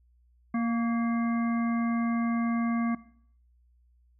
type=harmonic tone with a mistuned harmonic; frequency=233.1 Hz; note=A#3; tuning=in tune; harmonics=1 / 3 / 5 / 7 / 9; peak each=-25 / -38 / -37 / -45 / -42 dBFS; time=0.54-2.95 s; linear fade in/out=5 ms; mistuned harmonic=5; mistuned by=-35 cents; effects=noise-tail reverb RT60 0.6 s tail -18 dB re dry + added 60 Hz sine -60 dBFS peak until 4.19 s